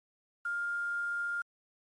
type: tone with quantisation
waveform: sine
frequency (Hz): 1405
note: F6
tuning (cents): +10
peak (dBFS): -31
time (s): 0.45-1.42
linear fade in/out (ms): 5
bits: 9
effects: MP3 48 kbps